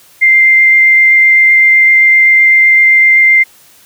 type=tone with vibrato; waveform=sine; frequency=2093 Hz; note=C7; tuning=in tune; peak=-3 dBFS; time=0.21-3.44 s; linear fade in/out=20 ms; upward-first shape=triangle; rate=7.8 Hz; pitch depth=8 cents each way; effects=white hiss -43 dBFS RMS until 3.85 s + high-pass 60 Hz 12 dB/octave